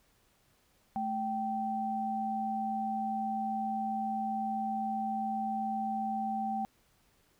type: tone pair together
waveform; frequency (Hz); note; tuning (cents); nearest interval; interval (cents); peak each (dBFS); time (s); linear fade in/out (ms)
sine; 218.1 / 777.2; A3 / G5; -15 / -15; octave + minor seventh; 2200; -36 / -32; 0.96-6.65; 0
effects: pink hiss -69 dBFS RMS until 7.39 s